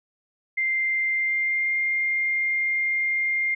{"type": "tone with pitch glide", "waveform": "sine", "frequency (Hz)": [2093, 2112], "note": ["C7", "C7"], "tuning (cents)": [0, 16], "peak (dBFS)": -21, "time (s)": [0.57, 3.55], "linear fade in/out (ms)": 10, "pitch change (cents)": 16, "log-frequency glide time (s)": [1.12, 1.74], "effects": []}